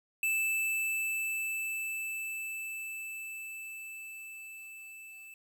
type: tone with level ramp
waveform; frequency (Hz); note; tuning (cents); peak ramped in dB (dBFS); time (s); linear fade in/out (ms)
square; 2637; E7; 0; -28 to -48; 0.23-5.34; 2
effects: 11-bit